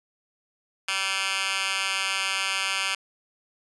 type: tone with high-pass filter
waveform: 10% pulse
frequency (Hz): 193.1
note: G3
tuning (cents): -26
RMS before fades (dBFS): -27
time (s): 0.88-2.95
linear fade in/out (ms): 5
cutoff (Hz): 2000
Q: 2.4
effects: resampled to 24000 Hz